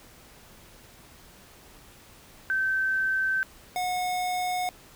sine / square tone pair in turn, 1546 / 727.9 Hz, G6 / F#5, -24 / -29 cents, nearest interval octave + minor second, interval 1305 cents, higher first, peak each -23 / -27 dBFS, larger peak first, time 2.5-3.43 / 3.76-4.69 s, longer neither, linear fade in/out 0 ms, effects pink hiss -52 dBFS RMS until 4.95 s

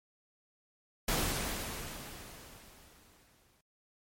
pink noise with exponential decay, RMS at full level -30 dBFS, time 1.08-3.61 s, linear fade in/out 5 ms, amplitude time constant 550 ms, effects MP3 64 kbps

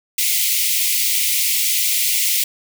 white high-pass noise, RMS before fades -18 dBFS, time 0.18-2.44 s, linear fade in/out 5 ms, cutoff 2000 Hz, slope 96 dB/octave, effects none

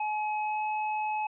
square tone with pitch glide, 850 to 854.9 Hz, G#5 to G#5, +40 to +50 cents, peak -29 dBFS, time 0-1.27 s, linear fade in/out 5 ms, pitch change +10 cents, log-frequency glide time 0.41-0.63 s, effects resampled to 8000 Hz

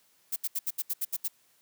violet noise bursts, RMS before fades -30 dBFS, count 9, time 0.32-1.282 s, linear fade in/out 10 ms, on 42 ms, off 73 ms, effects white hiss -66 dBFS RMS until 1.61 s + high-pass 100 Hz 12 dB/octave

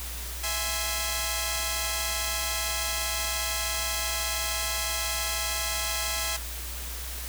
5% pulse chord, E augmented, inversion none, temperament equal, 659.3 / 830.6 / 1046.5 Hz, E5 / G#5 / B#5, 0 / 0 / 0 cents, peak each -21 dBFS, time 0.43-6.37 s, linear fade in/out 10 ms, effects added 60 Hz sine -36 dBFS peak until 7.28 s + white hiss -38 dBFS RMS until 7.28 s

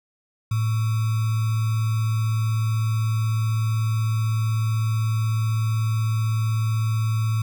sine tone with sample-and-hold, 110.5 Hz, A2, 8 cents sharp, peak -19 dBFS, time 0.51-7.42 s, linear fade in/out 5 ms, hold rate 1225 Hz, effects none

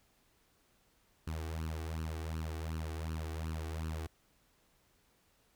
sawtooth tone with flanger, 79.8 Hz, D#2, 44 cents sharp, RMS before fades -39 dBFS, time 1.27-4.07 s, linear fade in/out 5 ms, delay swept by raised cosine 0.69 to 2.69 ms, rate 2.7 Hz, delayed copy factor +0.75, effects pink hiss -71 dBFS RMS until 5.55 s

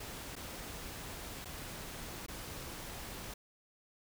pink noise with dropouts, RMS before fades -45 dBFS, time 0-3.34 s, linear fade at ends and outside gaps 5 ms, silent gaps 0.355-0.363 / 1.447-1.454 / 2.264-2.282 s, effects none

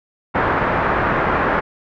white low-pass noise, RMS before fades -18 dBFS, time 0.34-1.61 s, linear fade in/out 20 ms, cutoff 1600 Hz, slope 24 dB/octave, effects none

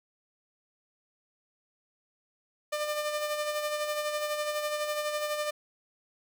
sawtooth tone with tremolo, 599 Hz, D5, 34 cents sharp, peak -24 dBFS, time 2.72-5.51 s, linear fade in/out 10 ms, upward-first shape sine, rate 12 Hz, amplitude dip 45%, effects none

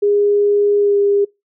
sine tone with pitch glide, 409.5 to 403.9 Hz, G#4 to G#4, -24 to -48 cents, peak -11 dBFS, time 0.02-1.25 s, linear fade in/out 10 ms, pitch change -24 cents, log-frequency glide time 0.78-0.97 s, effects noise-tail reverb RT60 0.2 s tail -23 dB re dry

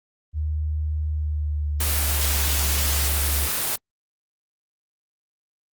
sine tone with pitch glide, 76.5 to 71.38 Hz, D#2 to D2, -29 to -49 cents, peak -22 dBFS, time 0.33-3.49 s, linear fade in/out 50 ms, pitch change -120 cents, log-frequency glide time 1.08-2.43 s
white noise, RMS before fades -24 dBFS, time 1.8-3.76 s, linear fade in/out 5 ms
effects Opus 24 kbps

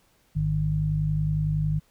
harmonic tone, 50.9 Hz, G#1, 34 cents flat, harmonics 1 / 2 / 3, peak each -30 / -31 / -23 dBFS, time 0.35-1.8 s, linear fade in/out 20 ms, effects pink hiss -64 dBFS RMS until 1.9 s

